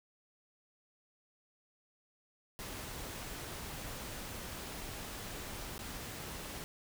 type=noise with dropouts; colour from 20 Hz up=pink; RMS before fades=-44 dBFS; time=2.59-6.64 s; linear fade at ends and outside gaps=0 ms; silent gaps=5.78-5.791 s; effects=none